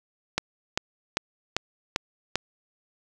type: click train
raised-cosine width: 0.2 ms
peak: -6 dBFS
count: 6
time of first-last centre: 0.38-2.356 s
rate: 2.53 Hz
effects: none